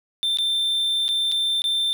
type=tone with dropouts; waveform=triangle; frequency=3568 Hz; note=A7; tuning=23 cents sharp; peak=-18 dBFS; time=0.23-1.93 s; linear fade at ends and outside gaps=0 ms; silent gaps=0.372-0.386 / 1.081-1.089 / 1.316-1.321 / 1.619-1.641 s; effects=none